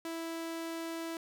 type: tone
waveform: sawtooth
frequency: 329.6 Hz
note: E4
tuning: in tune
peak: -33 dBFS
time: 0.05-1.17 s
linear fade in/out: 2 ms
effects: none